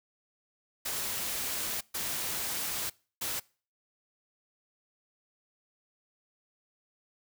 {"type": "noise bursts at uneven times", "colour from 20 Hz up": "white", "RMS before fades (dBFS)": -34, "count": 3, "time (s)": [[0.85, 1.81], [1.94, 2.9], [3.21, 3.4]], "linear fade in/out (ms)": 10, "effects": ["noise-tail reverb RT60 0.4 s tail -24 dB re dry"]}